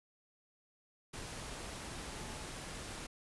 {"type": "tone in noise", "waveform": "sine", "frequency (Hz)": 861, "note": "A5", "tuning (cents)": -38, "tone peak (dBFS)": -55, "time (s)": [2.09, 2.46], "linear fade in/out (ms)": 10, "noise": "pink", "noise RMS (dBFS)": -45, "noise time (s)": [1.13, 3.07], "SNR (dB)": -13, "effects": ["resampled to 24000 Hz"]}